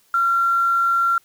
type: tone with quantisation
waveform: sine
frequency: 1371 Hz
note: F6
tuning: 32 cents flat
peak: -15 dBFS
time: 0.14-1.18 s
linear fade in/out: 2 ms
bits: 7
effects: white hiss -59 dBFS RMS until 1.24 s